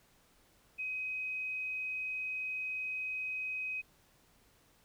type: tone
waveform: sine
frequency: 2523 Hz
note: D#7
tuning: 23 cents sharp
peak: -35 dBFS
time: 0.78-3.82 s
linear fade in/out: 20 ms
effects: pink hiss -67 dBFS RMS until 4.84 s